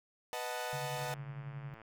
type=chord; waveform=sawtooth; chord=B dominant seventh; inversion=none; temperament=equal; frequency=493.9 / 622.3 / 740 / 880 Hz; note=B4 / D#5 / F#5 / A5; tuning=0 / 0 / 0 / 0 cents; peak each=-39 dBFS; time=0.33-1.14 s; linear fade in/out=0 ms
type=tone with tremolo; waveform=sine; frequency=140 Hz; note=C#3; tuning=18 cents sharp; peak=-38 dBFS; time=0.73-1.74 s; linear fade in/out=0 ms; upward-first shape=triangle; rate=11 Hz; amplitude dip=70%
type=click train; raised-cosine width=0.5 ms; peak=-38 dBFS; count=95; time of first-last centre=0.97-1.817 s; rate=111 Hz
effects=none